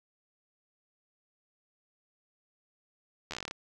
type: slowing click train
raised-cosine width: 0.2 ms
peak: -20 dBFS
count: 11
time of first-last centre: 3.31-3.511 s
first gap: 12 ms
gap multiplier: 1.11
effects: none